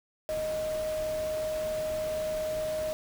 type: tone in noise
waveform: sine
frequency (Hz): 622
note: D#5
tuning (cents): -1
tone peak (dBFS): -29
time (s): 0.29-2.93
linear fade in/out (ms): 0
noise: pink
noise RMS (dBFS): -42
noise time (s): 0.29-2.93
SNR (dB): +10
effects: none